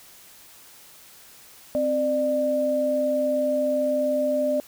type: tone pair together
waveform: sine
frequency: 261.6 / 596.5 Hz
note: C4 / D5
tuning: 0 / +27 cents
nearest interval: octave + major second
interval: 1427 cents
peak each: -27 / -21 dBFS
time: 1.75-4.6 s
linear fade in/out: 0 ms
effects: white hiss -49 dBFS RMS until 4.67 s